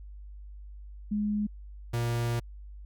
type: tone pair in turn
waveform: sine / 45% pulse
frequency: 208.8 / 118.2 Hz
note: G#3 / A#2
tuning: +10 / +24 cents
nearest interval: minor seventh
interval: 986 cents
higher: first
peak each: -26 / -27 dBFS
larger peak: first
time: 1.11-1.47 / 1.93-2.4 s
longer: second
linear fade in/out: 10 ms
effects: added 50 Hz sine -42 dBFS peak until 2.85 s